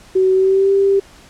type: tone with pitch glide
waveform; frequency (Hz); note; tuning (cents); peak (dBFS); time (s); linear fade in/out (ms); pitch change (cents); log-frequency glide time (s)
sine; 376.5 to 393.6; F#4 to G4; +30 to +7; -10; 0.15-1; 10; +77; 0.33-0.72
effects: pink hiss -44 dBFS RMS until 1.29 s + low-pass 9000 Hz 12 dB/octave